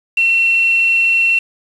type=tone with quantisation; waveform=sine; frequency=2712 Hz; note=E7; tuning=49 cents sharp; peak=-10 dBFS; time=0.17-1.39 s; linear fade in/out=5 ms; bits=5; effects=low-pass 8000 Hz 12 dB/octave